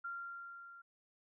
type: tone with level ramp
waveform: sine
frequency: 1385 Hz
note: F6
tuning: 15 cents flat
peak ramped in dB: -39 to -53 dBFS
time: 0.04-0.82 s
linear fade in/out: 10 ms
effects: none